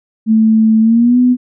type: tone with pitch glide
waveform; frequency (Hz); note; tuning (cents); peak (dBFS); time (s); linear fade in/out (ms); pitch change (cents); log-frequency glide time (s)
sine; 220.4 to 248.8; A3 to B3; +3 to +13; -6; 0.26-1.37; 50; +210; 0.81-1.18
effects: none